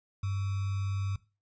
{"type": "tone with sample-and-hold", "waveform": "sine", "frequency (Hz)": 98, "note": "G2", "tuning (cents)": 0, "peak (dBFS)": -29, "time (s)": [0.23, 1.16], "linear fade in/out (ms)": 5, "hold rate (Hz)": 1225, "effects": ["noise-tail reverb RT60 0.3 s tail -18 dB re dry", "resampled to 16000 Hz"]}